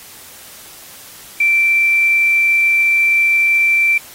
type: tone with quantisation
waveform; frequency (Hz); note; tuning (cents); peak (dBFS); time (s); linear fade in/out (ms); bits
sine; 2343; D7; -5; -10; 1.4-3.98; 5; 6
effects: white hiss -38 dBFS RMS until 4.14 s + AAC 48 kbps